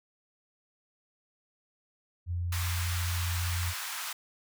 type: tone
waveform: sine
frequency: 87.31 Hz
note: F2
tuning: in tune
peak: -29 dBFS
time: 2.26-3.74 s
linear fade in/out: 50 ms
type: high-pass noise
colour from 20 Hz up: pink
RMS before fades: -37 dBFS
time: 2.52-4.13 s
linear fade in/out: 5 ms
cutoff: 1000 Hz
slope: 24 dB/octave
effects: none